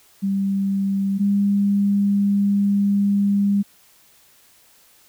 sine tone pair in turn, 196.1 / 200.9 Hz, G3 / G3, +1 / +43 cents, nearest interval unison, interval 42 cents, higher second, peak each -18 / -15 dBFS, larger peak second, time 0.22-1.19 / 1.19-3.63 s, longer second, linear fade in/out 20 ms, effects white hiss -54 dBFS RMS until 5.08 s

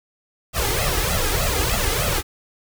pink noise with flanger, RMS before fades -21 dBFS, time 0.53-2.23 s, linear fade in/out 50 ms, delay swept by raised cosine 1.5 to 2.48 ms, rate 3.3 Hz, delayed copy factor +1, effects none

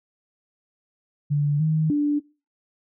sine tone with pitch steps, 145.7 / 156.8 / 292.8 Hz, D3 / D#3 / D4, -13 / +14 / -5 cents, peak -18 dBFS, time 1.3-2.2 s, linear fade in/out 20 ms, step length 300 ms, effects noise-tail reverb RT60 0.3 s tail -21 dB re dry

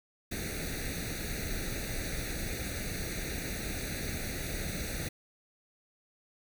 pink noise with comb filter, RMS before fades -36 dBFS, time 0.31-5.09 s, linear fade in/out 10 ms, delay 0.48 ms, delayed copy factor +0.95, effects none

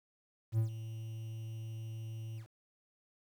triangle tone with ADSR envelope, 111.7 Hz, A2, 27 cents sharp, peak -24 dBFS, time 0.52-2.47 s, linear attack 62 ms, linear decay 110 ms, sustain -14 dB, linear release 97 ms, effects 10-bit

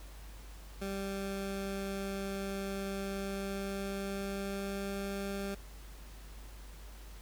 20% pulse tone with pitch glide, 196 to 197.82 Hz, G3 to G3, 0 to +16 cents, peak -31 dBFS, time 0.81-5.55 s, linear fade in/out 10 ms, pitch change +16 cents, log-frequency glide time 2.98-5.14 s, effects added 50 Hz sine -47 dBFS peak until 7.21 s + pink hiss -56 dBFS RMS until 7.21 s

